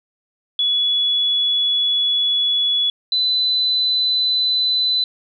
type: tone pair in turn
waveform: sine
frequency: 3397 / 4010 Hz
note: G#7 / B7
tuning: +38 / +26 cents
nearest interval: minor third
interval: 288 cents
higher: second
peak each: -15 dBFS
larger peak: neither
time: 0.59-2.9 / 3.12-5.04 s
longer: first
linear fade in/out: 2 ms
effects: none